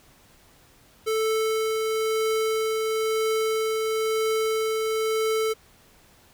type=tone with tremolo; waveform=square; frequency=440 Hz; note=A4; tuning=in tune; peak=-22 dBFS; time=1.06-5.54 s; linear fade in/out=20 ms; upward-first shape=triangle; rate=1 Hz; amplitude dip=25%; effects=pink hiss -56 dBFS RMS until 6.33 s